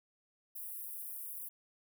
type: high-pass noise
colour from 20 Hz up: white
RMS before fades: -44 dBFS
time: 0.55-1.49 s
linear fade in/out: 10 ms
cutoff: 9900 Hz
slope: 48 dB/octave
effects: none